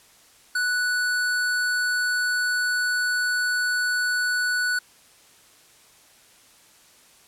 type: tone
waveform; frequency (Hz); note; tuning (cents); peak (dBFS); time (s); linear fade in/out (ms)
square; 1480; F#6; 0; -22; 0.55-4.79; 5
effects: white hiss -54 dBFS RMS until 7.27 s + low-pass 11000 Hz 12 dB/octave